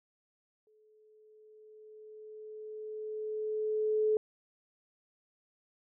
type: tone with exponential growth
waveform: sine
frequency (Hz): 430.4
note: A4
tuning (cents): -38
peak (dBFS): -24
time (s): 0.67-4.17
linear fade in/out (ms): 1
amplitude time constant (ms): 760
effects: none